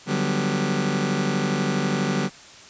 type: chord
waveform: sawtooth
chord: G major seventh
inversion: second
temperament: just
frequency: 147 / 183.75 / 196 / 245 Hz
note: D3 / F#3 / G3 / B3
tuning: +2 / -12 / 0 / -14 cents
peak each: -23 / -24 / -21 / -24 dBFS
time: 0.06-2.3 s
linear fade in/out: 50 ms
effects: white hiss -45 dBFS RMS until 2.69 s + resampled to 16000 Hz